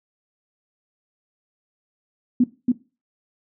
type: tone with echo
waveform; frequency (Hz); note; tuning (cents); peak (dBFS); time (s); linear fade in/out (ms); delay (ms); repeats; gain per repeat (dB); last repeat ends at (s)
sine; 246.9; B3; 0; -12; 2.4-2.44; 5; 280; 1; -2; 2.72
effects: noise-tail reverb RT60 0.3 s tail -17 dB re dry